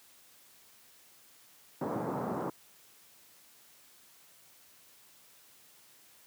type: band-pass noise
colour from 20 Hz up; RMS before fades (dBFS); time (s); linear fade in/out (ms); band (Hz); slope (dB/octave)
pink; -35; 1.81-2.5; 5; 140 to 1100; 24
effects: white hiss -60 dBFS RMS until 6.26 s + high-pass 80 Hz 12 dB/octave